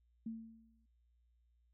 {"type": "tone with exponential decay", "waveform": "sine", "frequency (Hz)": 225.2, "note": "A3", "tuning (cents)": 40, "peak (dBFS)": -38, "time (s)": [0.26, 0.86], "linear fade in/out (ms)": 5, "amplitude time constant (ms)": 130, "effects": ["added 59 Hz sine -70 dBFS peak until 1.73 s"]}